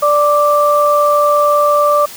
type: tone pair together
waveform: sine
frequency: 587.3 / 1174.6 Hz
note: D5 / D6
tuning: 0 / 0 cents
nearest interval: octave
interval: 1200 cents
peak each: -11 dBFS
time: 0.02-2.06 s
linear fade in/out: 10 ms
effects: white hiss -32 dBFS RMS until 2.16 s